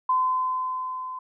sine tone with level ramp, 1024 Hz, C6, 38 cents flat, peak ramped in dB -18 to -32 dBFS, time 0.09-1.19 s, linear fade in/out 5 ms, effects none

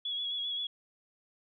sine tone with vibrato, 3362 Hz, G#7, 20 cents sharp, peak -32 dBFS, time 0.05-0.67 s, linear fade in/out 5 ms, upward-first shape sine, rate 7.6 Hz, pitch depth 33 cents each way, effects none

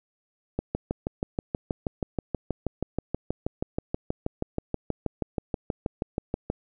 click train, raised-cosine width 2 ms, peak -13 dBFS, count 38, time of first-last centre 0.59-6.501 s, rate 6.26 Hz, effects none

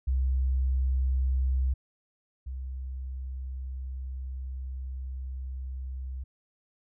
sine tone pair in turn, 65 / 65 Hz, C2 / C2, -11 / -11 cents, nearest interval unison, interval 0 cents, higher neither, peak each -23 / -33 dBFS, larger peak first, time 0.07-1.74 / 2.46-6.24 s, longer second, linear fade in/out 10 ms, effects none

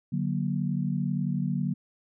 sine chord, D augmented, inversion none, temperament equal with one note detuned, 146.83 / 185 / 237.2 Hz, D3 / F#3 / A#3, 0 / 0 / +30 cents, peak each -29 / -29 / -32 dBFS, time 0.12-1.74 s, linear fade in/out 10 ms, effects none

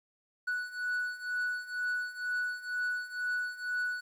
triangle beating tone pair, 1476 / 1478.1 Hz, F#6 / F#6, -5 / -2 cents, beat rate 2.1 Hz, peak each -35 / -32 dBFS, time 0.47-4.01 s, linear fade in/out 10 ms, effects 11-bit

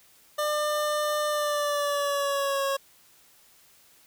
25% pulse tone with pitch glide, 599 to 549.3 Hz, D5 to C#5, +34 to -16 cents, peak -21 dBFS, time 0.38-2.77 s, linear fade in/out 10 ms, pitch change -150 cents, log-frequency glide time 1.28-2.64 s, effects white hiss -58 dBFS RMS until 4.06 s

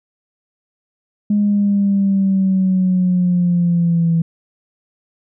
sine linear sweep, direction down, 207.7 to 164.81 Hz, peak -11 dBFS, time 1.3-4.22 s, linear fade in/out 5 ms, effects tanh soft clip ceiling -7 dBFS

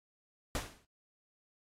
pink noise with exponential decay, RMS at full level -34 dBFS, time 0.55-0.85 s, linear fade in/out 1 ms, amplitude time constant 65 ms, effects low-pass 11000 Hz 12 dB/octave + AAC 48 kbps

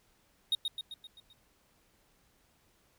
triangle tone with echo, 3729 Hz, A#7, in tune, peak -24 dBFS, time 0.52-0.55 s, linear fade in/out 2 ms, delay 130 ms, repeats 6, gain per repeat -5 dB, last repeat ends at 1.33 s, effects pink hiss -69 dBFS RMS until 2.98 s

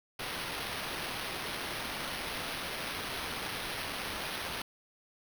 white noise with sample-and-hold, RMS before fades -38 dBFS, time 0.19-4.62 s, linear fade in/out 5 ms, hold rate 7350 Hz, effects none

